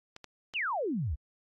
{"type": "clicks", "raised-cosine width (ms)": 0.2, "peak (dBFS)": -27, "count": 3, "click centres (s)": [0.164, 0.243, 0.538]}
{"type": "exponential sweep", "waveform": "sine", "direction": "down", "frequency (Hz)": [3159, 59.9], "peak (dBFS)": -29, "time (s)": [0.54, 1.16], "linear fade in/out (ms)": 20}
{"effects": ["AAC 32 kbps"]}